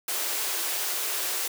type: high-pass noise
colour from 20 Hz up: white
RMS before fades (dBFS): -29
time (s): 0.08-1.48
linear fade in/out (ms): 5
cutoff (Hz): 310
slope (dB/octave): 96
effects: none